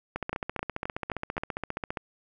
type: two click trains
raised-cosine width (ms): 0.5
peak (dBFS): -16 / -16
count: 5 / 28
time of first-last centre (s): 0.33-1.38 / 0.16-1.972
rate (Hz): 3.81 / 14.9
effects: none